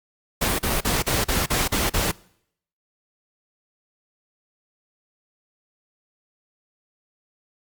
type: noise bursts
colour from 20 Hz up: pink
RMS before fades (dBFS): -22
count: 8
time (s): 0.41-2.116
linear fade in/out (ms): 10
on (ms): 180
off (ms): 38
effects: noise-tail reverb RT60 0.7 s tail -23 dB re dry + Opus 48 kbps